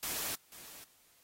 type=noise with echo; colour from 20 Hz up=white; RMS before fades=-37 dBFS; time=0.03-0.35 s; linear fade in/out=0 ms; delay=490 ms; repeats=1; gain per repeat=-14 dB; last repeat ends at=0.84 s; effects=white hiss -66 dBFS RMS until 1.23 s + AAC 48 kbps